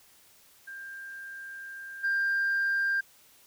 sine tone with level steps, 1592 Hz, G6, 26 cents sharp, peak -39 / -23 dBFS, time 0.67-3.01 s, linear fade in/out 10 ms, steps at 2.03 s, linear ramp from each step 20 ms, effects tanh soft clip ceiling -22 dBFS + white hiss -59 dBFS RMS until 3.46 s

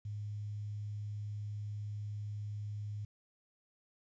sine tone with quantisation, 104.1 Hz, G#2, 5 cents sharp, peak -38 dBFS, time 0.05-3.05 s, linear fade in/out 5 ms, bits 11, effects resampled to 16000 Hz

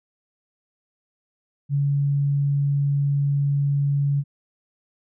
sine tone, 141.6 Hz, C#3, 37 cents sharp, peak -18 dBFS, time 1.69-4.24 s, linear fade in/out 50 ms, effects none

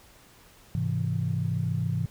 sine chord, Ab augmented, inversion none, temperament equal, 103.83 / 130.81 / 164.81 Hz, Ab2 / C3 / E3, 0 / 0 / 0 cents, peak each -29 dBFS, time 0.75-2.06 s, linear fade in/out 0 ms, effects tanh soft clip ceiling -15 dBFS + pink hiss -55 dBFS RMS until 2.1 s

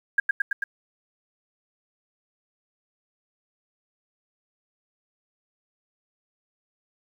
sine tone with echo, 1616 Hz, G#6, 48 cents flat, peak -15 dBFS, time 0.18-0.2 s, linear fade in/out 5 ms, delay 110 ms, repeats 4, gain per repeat -2 dB, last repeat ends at 0.64 s, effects 9-bit

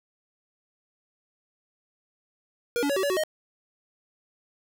square tone with pitch steps, 476.5 / 285.3 / 561 / 381.4 / 569 / 372.8 / 623 Hz, A#4 / C#4 / C#5 / G4 / C#5 / F#4 / D#5, +38 / +50 / +21 / -47 / +45 / +13 / +2 cents, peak -24 dBFS, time 2.76-3.236 s, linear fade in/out 0 ms, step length 68 ms, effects none

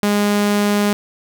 sawtooth tone, 205.7 Hz, G#3, 16 cents flat, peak -10 dBFS, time 0.03-0.93 s, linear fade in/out 0 ms, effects none

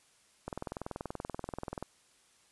click train, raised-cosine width 1 ms, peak -23 dBFS, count 29, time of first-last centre 0.48-1.826 s, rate 20.8 Hz, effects white hiss -66 dBFS RMS until 2.51 s + resampled to 24000 Hz

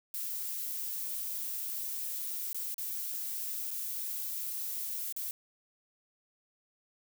violet noise with dropouts, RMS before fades -37 dBFS, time 0.14-5.31 s, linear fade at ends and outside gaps 1 ms, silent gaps 2.53-2.545 / 2.743-2.781 / 3.707-3.712 / 5.125-5.164 s, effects none

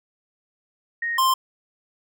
sine / square tone pair in turn, 1864.7 / 1048.9 Hz, A#6 / C6, 0 / +4 cents, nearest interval minor seventh, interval 996 cents, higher first, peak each -23 / -17 dBFS, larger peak second, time 1.02-1.18 / 1.18-1.34 s, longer neither, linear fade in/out 5 ms, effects none

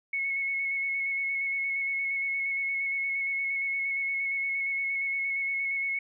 sine tone with vibrato, 2195 Hz, C#7, 18 cents flat, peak -27 dBFS, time 0.13-5.99 s, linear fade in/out 5 ms, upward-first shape square, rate 8.6 Hz, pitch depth 14 cents each way, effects none

